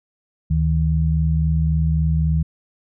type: tone pair together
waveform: sine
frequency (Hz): 74.31 / 158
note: D2 / D#3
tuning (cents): +21 / +27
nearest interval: octave + minor second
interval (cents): 1306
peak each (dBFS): -18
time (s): 0.5-2.43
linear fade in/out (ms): 10
effects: none